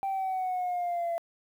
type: exponential sweep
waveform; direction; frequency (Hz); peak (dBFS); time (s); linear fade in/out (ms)
sine; down; 784 to 674; -26; 0.03-1.18; 0
effects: tanh soft clip ceiling -26 dBFS + 10-bit